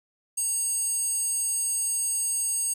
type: tone with high-pass filter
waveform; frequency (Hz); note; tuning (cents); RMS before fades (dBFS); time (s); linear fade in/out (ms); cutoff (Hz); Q
square; 933; A#5; +1; -27; 0.37-2.74; 10; 8000; 9.5
effects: none